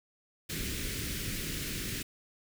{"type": "band-stop noise", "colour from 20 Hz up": "pink", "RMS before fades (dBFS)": -36, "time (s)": [0.49, 2.03], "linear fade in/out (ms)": 10, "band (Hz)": [400, 1700], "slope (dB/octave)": 24, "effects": []}